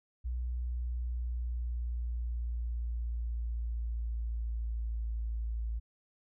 sine tone with pitch glide, 60.9 to 56.17 Hz, B1 to A1, -24 to +36 cents, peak -32 dBFS, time 0.24-5.8 s, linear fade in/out 20 ms, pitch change -140 cents, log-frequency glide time 0.41-5.11 s, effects none

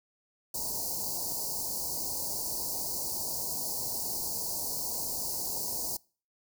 white band-stop noise, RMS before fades -34 dBFS, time 0.54-5.97 s, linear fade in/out 5 ms, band 1000 to 4300 Hz, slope 96 dB/octave, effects noise-tail reverb RT60 0.4 s tail -25 dB re dry

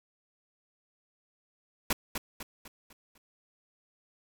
pink noise with echo, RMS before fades -27 dBFS, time 1.9-1.93 s, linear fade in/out 5 ms, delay 250 ms, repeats 5, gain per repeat -7 dB, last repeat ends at 3.18 s, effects none

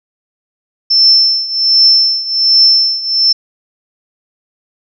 sine tone with tremolo, 5330 Hz, E8, 18 cents sharp, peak -3 dBFS, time 0.9-3.33 s, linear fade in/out 10 ms, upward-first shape triangle, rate 1.3 Hz, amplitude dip 85%, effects none

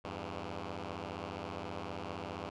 5% pulse beating tone pair, 84.2 / 99.2 Hz, E2 / G2, +37 / +21 cents, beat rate 15 Hz, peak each -31 dBFS, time 0.04-2.5 s, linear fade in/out 10 ms, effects low-pass 4000 Hz 12 dB/octave

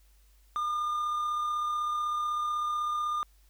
triangle tone with amplitude modulation, 1209 Hz, D6, 50 cents sharp, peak -25 dBFS, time 0.56-3.23 s, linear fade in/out 0 ms, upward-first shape sine, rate 36 Hz, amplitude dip 25%, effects added 50 Hz sine -58 dBFS peak until 3.49 s + white hiss -68 dBFS RMS until 3.49 s

